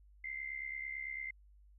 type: tone with amplitude modulation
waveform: sine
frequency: 2084 Hz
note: C7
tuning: 7 cents flat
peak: -36 dBFS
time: 0.24-1.31 s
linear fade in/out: 5 ms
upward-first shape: sine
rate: 69 Hz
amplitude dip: 75%
effects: added 50 Hz sine -59 dBFS peak until 1.78 s